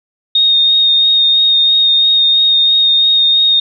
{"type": "tone with vibrato", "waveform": "sine", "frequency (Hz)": 3702, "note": "A#7", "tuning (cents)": -13, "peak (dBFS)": -7, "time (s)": [0.35, 3.6], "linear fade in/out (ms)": 5, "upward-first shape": "sine", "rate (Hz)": 3, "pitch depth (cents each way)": 14, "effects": []}